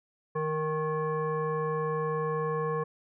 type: tone with frequency modulation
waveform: sine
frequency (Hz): 466.2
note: A#4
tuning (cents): 0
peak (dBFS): -27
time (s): 0.35-2.84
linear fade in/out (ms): 10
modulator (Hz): 623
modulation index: 1.1
effects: none